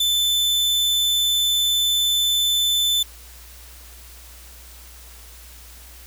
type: tone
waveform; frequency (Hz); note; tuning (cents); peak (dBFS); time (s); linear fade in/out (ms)
40% pulse; 3520; A7; 0; -16; 0-3.03; 5
effects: added 60 Hz sine -43 dBFS peak until 6.06 s + white hiss -45 dBFS RMS until 6.06 s